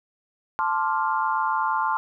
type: chord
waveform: sine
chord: D minor seventh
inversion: second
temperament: equal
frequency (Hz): 880 / 1046.5 / 1174.7 / 1396.9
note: A5 / C6 / D6 / F6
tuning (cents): 0 / 0 / 0 / 0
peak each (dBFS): -25 / -25 / -30 / -29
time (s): 0.59-1.97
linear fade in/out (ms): 0
effects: none